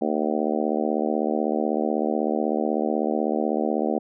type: harmonic tone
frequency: 76.1 Hz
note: D#2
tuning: 38 cents flat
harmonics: 3 / 4 / 5 / 6 / 7 / 8 / 9 / 10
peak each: -27 / -28 / -29 / -30 / -30 / -31 / -32 / -32 dBFS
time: 0.01-3.99 s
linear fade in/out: 10 ms
effects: none